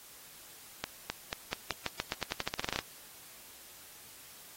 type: accelerating click train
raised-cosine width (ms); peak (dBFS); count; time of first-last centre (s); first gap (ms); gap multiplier
0.2; -14; 19; 0.84-2.79; 260; 0.88
effects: white hiss -53 dBFS RMS until 4.56 s + AAC 48 kbps